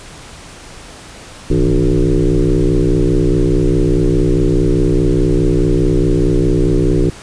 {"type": "tone with frequency modulation", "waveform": "sine", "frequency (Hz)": 158.1, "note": "D#3", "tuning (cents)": 28, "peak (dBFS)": -9, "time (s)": [1.5, 7.1], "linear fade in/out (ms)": 5, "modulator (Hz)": 64.8, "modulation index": 4, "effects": ["pink hiss -35 dBFS RMS until 7.22 s", "resampled to 22050 Hz"]}